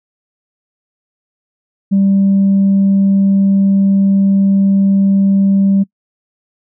sine tone, 196 Hz, G3, in tune, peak -6 dBFS, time 1.91-5.84 s, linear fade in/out 20 ms, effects noise-tail reverb RT60 0.1 s tail -25 dB re dry + tanh soft clip ceiling -5 dBFS

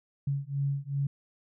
sine beating tone pair, 138.59 / 141.19 Hz, C#3 / C#3, 0 / +32 cents, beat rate 2.6 Hz, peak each -31 dBFS, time 0.27-1.07 s, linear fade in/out 5 ms, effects none

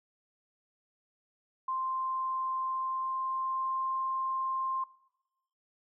sine tone with pitch glide, 1046.5 to 1054.4 Hz, C6 to C6, 0 to +13 cents, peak -30 dBFS, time 1.68-4.84 s, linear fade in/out 5 ms, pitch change +13 cents, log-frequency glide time 2.58-4.02 s, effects noise-tail reverb RT60 0.9 s tail -19 dB re dry

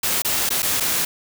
white noise with dropouts, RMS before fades -21 dBFS, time 0.03-1.05 s, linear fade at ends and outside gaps 5 ms, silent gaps 0.221-0.247 / 0.492-0.503 / 0.622-0.628 / 0.801-0.805 s, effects none

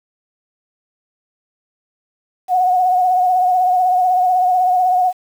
sine tone with vibrato, 732 Hz, F#5, 19 cents flat, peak -11 dBFS, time 2.48-5.13 s, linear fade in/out 50 ms, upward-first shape sine, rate 16 Hz, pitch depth 40 cents each way, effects 7-bit

